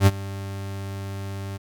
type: tone with ADSR envelope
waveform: 40% pulse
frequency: 98.2 Hz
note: G2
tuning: 4 cents sharp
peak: -9 dBFS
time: 0-1.58 s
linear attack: 66 ms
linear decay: 38 ms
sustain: -20 dB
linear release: 19 ms
effects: none